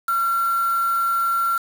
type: tone with quantisation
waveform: sine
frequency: 1366 Hz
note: F6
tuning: 39 cents flat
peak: -18 dBFS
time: 0.08-1.58 s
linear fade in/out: 5 ms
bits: 5
effects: none